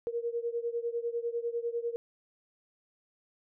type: beating tone pair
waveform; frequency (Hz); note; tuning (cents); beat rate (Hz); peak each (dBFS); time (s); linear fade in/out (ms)
sine; 466.2 / 476.2; A#4 / A#4; 0 / +37; 10; -33 / -35; 0.07-1.96; 0
effects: none